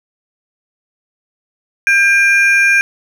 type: ring-modulated tone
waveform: triangle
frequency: 1999 Hz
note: B6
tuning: 20 cents sharp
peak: -3 dBFS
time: 1.87-2.81 s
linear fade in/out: 0 ms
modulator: 402 Hz
effects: none